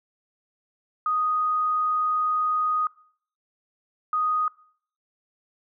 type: tone bursts at uneven times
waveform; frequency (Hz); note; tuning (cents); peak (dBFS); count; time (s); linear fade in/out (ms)
sine; 1244; D#6; -1; -21; 2; 1.06-2.87 / 4.13-4.48; 2
effects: noise-tail reverb RT60 0.6 s tail -23 dB re dry